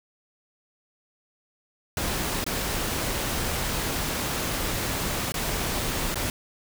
pink noise with dropouts, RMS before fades -28 dBFS, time 1.97-6.3 s, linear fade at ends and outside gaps 2 ms, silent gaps 2.442-2.464 / 5.321-5.341 / 6.144-6.156 s, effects none

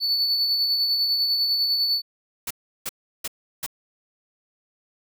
triangle tone with tremolo, 4469 Hz, C#8, 13 cents sharp, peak -17 dBFS, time 0-2.02 s, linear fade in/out 50 ms, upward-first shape sine, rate 10 Hz, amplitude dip 35%
white noise bursts, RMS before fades -29 dBFS, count 4, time 2.47-3.664 s, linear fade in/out 5 ms, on 36 ms, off 350 ms
effects none

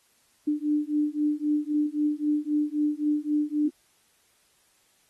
sine beating tone pair, 296.4 / 300.2 Hz, D4 / D4, +16 / +38 cents, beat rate 3.8 Hz, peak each -26 dBFS, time 0.47-3.69 s, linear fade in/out 10 ms, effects white hiss -65 dBFS RMS until 5.09 s + AAC 32 kbps

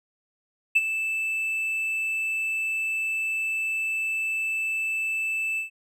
triangle tone with ADSR envelope, 2637 Hz, E7, in tune, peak -11 dBFS, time 0.75-5.7 s, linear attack 14 ms, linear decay 33 ms, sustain -12 dB, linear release 120 ms, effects tanh soft clip ceiling -11 dBFS

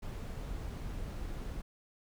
brown noise, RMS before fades -40 dBFS, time 0.02-1.62 s, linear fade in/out 10 ms, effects none

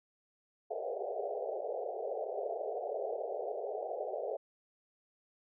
pink band-pass noise, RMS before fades -38 dBFS, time 0.7-4.37 s, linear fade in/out 10 ms, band 400 to 760 Hz, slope 96 dB/octave, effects none

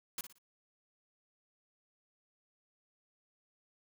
white noise with echo, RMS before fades -39 dBFS, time 0.18-0.21 s, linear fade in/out 2 ms, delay 58 ms, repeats 3, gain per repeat -10 dB, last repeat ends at 0.384 s, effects none

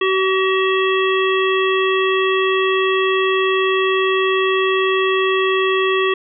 harmonic tone with a mistuned harmonic, 380.1 Hz, F#4, 47 cents sharp, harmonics 1 / 3 / 5 / 7 / 9, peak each -16 / -21 / -23 / -24 / -26 dBFS, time 0.01-6.14 s, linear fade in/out 5 ms, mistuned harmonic 9, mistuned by -64 cents, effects none

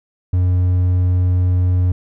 triangle tone, 90.4 Hz, F#2, 40 cents flat, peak -10 dBFS, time 0.33-1.92 s, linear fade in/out 5 ms, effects none

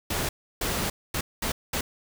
pink noise bursts at uneven times, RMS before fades -28 dBFS, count 5, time 0.1-0.29 / 0.61-0.9 / 1.14-1.21 / 1.42-1.52 / 1.73-1.81 s, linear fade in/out 5 ms, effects none

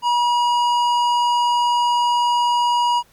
sine tone with tanh clipping, 962 Hz, B5, 46 cents flat, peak -17 dBFS, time 0.02-3.03 s, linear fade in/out 50 ms, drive 13 dB, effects pink hiss -55 dBFS RMS until 3.12 s + Opus 48 kbps

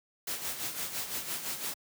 white noise with tremolo, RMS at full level -34 dBFS, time 0.27-1.74 s, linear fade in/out 5 ms, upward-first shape sine, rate 5.9 Hz, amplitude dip 60%, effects high-pass 80 Hz 12 dB/octave

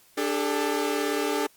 sawtooth chord, D suspended fourth, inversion none, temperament equal with one note detuned, 293.7 / 402.1 / 440 Hz, D4 / G4 / A4, 0 / +44 / 0 cents, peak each -25 dBFS, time 0.17-1.47 s, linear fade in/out 10 ms, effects white hiss -58 dBFS RMS until 1.56 s + Opus 48 kbps

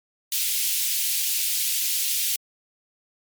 white high-pass noise, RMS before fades -24 dBFS, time 0.32-2.36 s, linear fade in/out 2 ms, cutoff 2500 Hz, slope 24 dB/octave, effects MP3 96 kbps

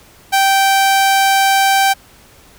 sawtooth tone, 780 Hz, G5, 9 cents flat, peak -6 dBFS, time 0.32-1.94 s, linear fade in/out 20 ms, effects pink hiss -45 dBFS RMS until 2.58 s

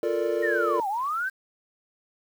triangle chord, Bb major seventh, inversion second, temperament equal, 349.2 / 440 / 466.2 / 587.3 Hz, F4 / A4 / Bb4 / D5, 0 / 0 / 0 / 0 cents, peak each -27 dBFS, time 0.03-0.8 s, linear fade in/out 2 ms
sine linear two-way sweep, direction down then up, 1891 to 758 to 1601 Hz, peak -25 dBFS, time 0.42-1.3 s, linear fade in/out 20 ms, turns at 0.88 s
effects 8-bit

